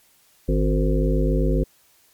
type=harmonic tone with a mistuned harmonic; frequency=51.8 Hz; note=G#1; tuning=4 cents flat; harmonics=1 / 3 / 5 / 7 / 9 / 10; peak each=-19 / -24 / -26 / -27 / -29 / -29 dBFS; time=0.48-1.64 s; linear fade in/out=10 ms; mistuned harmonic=9; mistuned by=-57 cents; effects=white hiss -58 dBFS RMS until 2.13 s + MP3 96 kbps